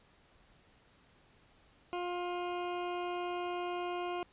20% pulse tone, 353.9 Hz, F4, 23 cents sharp, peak -30 dBFS, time 1.93-4.23 s, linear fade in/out 0 ms, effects pink hiss -65 dBFS RMS until 4.32 s + resampled to 8000 Hz

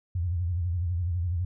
sine tone with vibrato, 87.31 Hz, F2, in tune, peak -25 dBFS, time 0.15-1.45 s, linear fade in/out 5 ms, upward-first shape sine, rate 12 Hz, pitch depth 110 cents each way, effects none

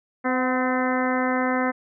harmonic tone with a mistuned harmonic, 256 Hz, C4, 38 cents flat, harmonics 1 / 2 / 3 / 4 / 5 / 6 / 7 / 8, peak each -24 / -27 / -29 / -30 / -31 / -32 / -32 / -33 dBFS, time 0.24-1.72 s, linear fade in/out 20 ms, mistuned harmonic 3, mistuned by -33 cents, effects none

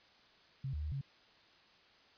sine tone with pitch steps, 134.5 / 74.9 / 76 / 137.6 Hz, C3 / D2 / D#2 / C#3, +48 / +35 / -40 / -12 cents, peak -36 dBFS, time 0.64-1.012 s, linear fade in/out 5 ms, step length 93 ms, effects white hiss -64 dBFS RMS until 2.17 s + resampled to 11025 Hz

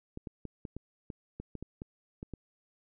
clicks, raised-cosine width 3 ms, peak -27 dBFS, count 12, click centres 0.174 / 0.272 / 0.453 / 0.652 / 0.766 / 1.102 / 1.4 / 1.553 / 1.626 / 1.819 / 2.229 / 2.337 s, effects none

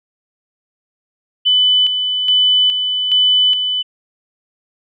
sine tone with tremolo, 3000 Hz, F#7, 23 cents sharp, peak -9 dBFS, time 1.45-3.83 s, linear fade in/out 20 ms, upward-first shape square, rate 1.2 Hz, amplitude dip 50%, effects none

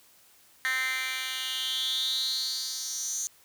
10% pulse tone with high-pass filter sweep, 260 Hz, C4, 11 cents flat, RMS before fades -31 dBFS, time 0.65-3.27 s, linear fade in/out 0 ms, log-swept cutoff 1900 to 6500 Hz, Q 7, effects white hiss -59 dBFS RMS until 3.44 s

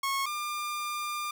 sawtooth tone pair in turn, 1094 / 1198.5 Hz, C#6 / D6, -23 / +35 cents, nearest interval major second, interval 158 cents, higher second, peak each -24 / -28 dBFS, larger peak first, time 0.03-0.26 / 0.26-1.31 s, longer second, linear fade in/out 5 ms, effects 10-bit

